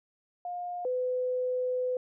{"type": "tone pair in turn", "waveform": "sine", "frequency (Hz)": [710, 503.8], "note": ["F5", "B4"], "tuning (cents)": [28, 34], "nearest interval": "tritone", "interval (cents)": 594, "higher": "first", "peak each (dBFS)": [-33, -27], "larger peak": "second", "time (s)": [[0.45, 0.85], [0.85, 1.97]], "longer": "second", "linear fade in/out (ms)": 2, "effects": []}